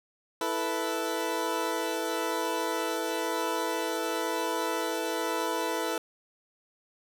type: chord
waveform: 20% pulse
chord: E suspended fourth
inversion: none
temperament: equal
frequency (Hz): 329.6 / 440 / 493.9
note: E4 / A4 / B4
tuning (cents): 0 / 0 / 0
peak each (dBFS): -28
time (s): 0.41-5.98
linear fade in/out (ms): 2
effects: none